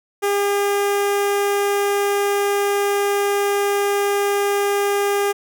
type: tone with notch filter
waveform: sawtooth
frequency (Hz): 403.8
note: G#4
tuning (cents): -49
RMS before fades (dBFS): -19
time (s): 0.22-5.33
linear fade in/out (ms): 20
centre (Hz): 4200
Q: 1.8
effects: none